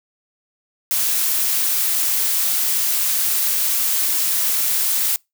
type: noise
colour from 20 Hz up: blue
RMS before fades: -19 dBFS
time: 0.91-5.16 s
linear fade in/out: 0 ms
effects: noise-tail reverb RT60 0.2 s tail -26 dB re dry